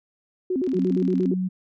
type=tone with vibrato; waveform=sine; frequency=311.1 Hz; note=D#4; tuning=in tune; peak=-21 dBFS; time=0.5-1.34 s; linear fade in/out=5 ms; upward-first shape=square; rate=8.6 Hz; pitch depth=290 cents each way
type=click train; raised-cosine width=0.2 ms; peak=-30 dBFS; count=25; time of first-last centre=0.64-1.259 s; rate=38.8 Hz
type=tone; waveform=sine; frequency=185 Hz; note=F#3; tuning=in tune; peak=-22 dBFS; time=0.74-1.49 s; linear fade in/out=20 ms
effects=none